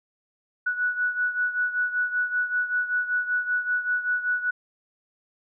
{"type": "beating tone pair", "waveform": "sine", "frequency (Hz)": [1473, 1478.2], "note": ["F#6", "F#6"], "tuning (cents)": [-8, -2], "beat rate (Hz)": 5.2, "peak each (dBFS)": [-24, -29], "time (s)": [0.66, 4.51], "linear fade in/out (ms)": 10, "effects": []}